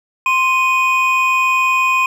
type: tone pair together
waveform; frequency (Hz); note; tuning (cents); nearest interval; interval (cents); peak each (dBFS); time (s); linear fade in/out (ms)
triangle; 1046.5 / 2487; C6 / D#7; 0 / -1; octave + minor third; 1499; -13; 0.26-2.06; 2
effects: none